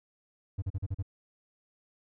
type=tone bursts; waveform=triangle; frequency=95.7 Hz; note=G2; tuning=41 cents flat; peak=-27 dBFS; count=6; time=0.58-1.027 s; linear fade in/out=10 ms; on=42 ms; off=39 ms; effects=none